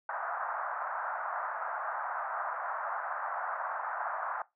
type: band-pass noise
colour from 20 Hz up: white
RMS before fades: -36 dBFS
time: 0.09-4.42 s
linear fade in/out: 2 ms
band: 650 to 1500 Hz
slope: 48 dB/octave
effects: noise-tail reverb RT60 0.2 s tail -19 dB re dry